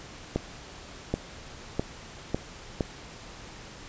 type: accelerating click train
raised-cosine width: 2 ms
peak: -12 dBFS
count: 5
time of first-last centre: 0.36-2.808 s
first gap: 780 ms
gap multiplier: 0.84
effects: pink hiss -45 dBFS RMS until 3.88 s + resampled to 16000 Hz